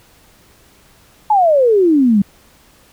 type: exponential sweep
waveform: sine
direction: down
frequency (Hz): 879 to 191.6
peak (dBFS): -8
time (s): 1.3-2.22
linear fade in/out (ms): 5
effects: pink hiss -49 dBFS RMS until 2.92 s